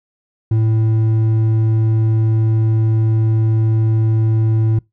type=tone with hard clipping; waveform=sine; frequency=110.8 Hz; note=A2; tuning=13 cents sharp; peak=-13 dBFS; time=0.51-4.79 s; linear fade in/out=5 ms; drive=5 dB; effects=noise-tail reverb RT60 0.2 s tail -25 dB re dry